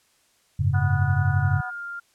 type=chord; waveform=sine; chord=F# suspended second; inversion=none; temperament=just; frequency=92.5 / 104.06 / 138.75 Hz; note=F#2 / G#2 / C#3; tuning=0 / +4 / +2 cents; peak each=-23 dBFS; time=0.59-1.61 s; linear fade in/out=10 ms
type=harmonic tone; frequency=246.9 Hz; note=B3; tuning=in tune; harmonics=3 / 4 / 5 / 6 / 7; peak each=-33 / -41 / -41 / -43 / -48 dBFS; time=0.73-1.71 s; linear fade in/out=20 ms
type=tone with pitch glide; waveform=sine; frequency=1456 to 1397.5 Hz; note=F#6 to F6; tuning=-28 to +1 cents; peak=-31 dBFS; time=0.74-2 s; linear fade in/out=10 ms; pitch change=-71 cents; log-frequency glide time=1.36-1.85 s
effects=white hiss -63 dBFS RMS until 2.14 s + low-pass 10000 Hz 12 dB/octave